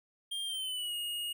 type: tone with pitch glide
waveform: square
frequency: 3200 to 2867 Hz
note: G7 to F7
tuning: +35 to +45 cents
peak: -35 dBFS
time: 0.31-1.33 s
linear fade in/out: 10 ms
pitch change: -190 cents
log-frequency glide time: 0.45-0.95 s
effects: none